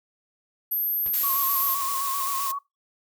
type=tone; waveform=sine; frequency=12870 Hz; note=G9; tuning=44 cents sharp; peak=-23 dBFS; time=0.71-1.75 s; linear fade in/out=10 ms
type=noise with exponential decay; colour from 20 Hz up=pink; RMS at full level=-39 dBFS; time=1.06-1.18 s; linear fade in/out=0 ms; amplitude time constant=25 ms
type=noise; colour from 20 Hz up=blue; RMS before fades=-30 dBFS; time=1.13-2.52 s; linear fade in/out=10 ms
type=tone with vibrato; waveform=sine; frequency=1099 Hz; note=C#6; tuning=15 cents flat; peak=-27 dBFS; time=1.23-2.59 s; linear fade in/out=10 ms; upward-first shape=square; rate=7.7 Hz; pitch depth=38 cents each way
effects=noise-tail reverb RT60 0.2 s tail -20 dB re dry